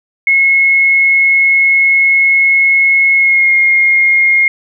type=tone with pitch glide; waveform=sine; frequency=2175 to 2138 Hz; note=C#7 to C7; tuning=-33 to +37 cents; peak=-6 dBFS; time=0.27-4.48 s; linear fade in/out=2 ms; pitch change=-30 cents; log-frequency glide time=3.15-3.54 s; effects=none